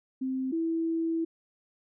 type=tone pair in turn; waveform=sine; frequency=261.6 / 328.3 Hz; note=C4 / E4; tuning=0 / -7 cents; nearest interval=major third; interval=393 cents; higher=second; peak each=-28 / -26 dBFS; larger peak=second; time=0.21-0.52 / 0.52-1.25 s; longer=second; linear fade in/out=10 ms; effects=none